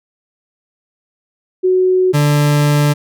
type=tone pair in turn; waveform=sine / 40% pulse; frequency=370 / 146.83 Hz; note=F#4 / D3; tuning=0 / 0 cents; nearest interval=octave + major third; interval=1600 cents; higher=first; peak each=-9 dBFS; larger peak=neither; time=1.63-2.13 / 2.13-2.94 s; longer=second; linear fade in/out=20 ms; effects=none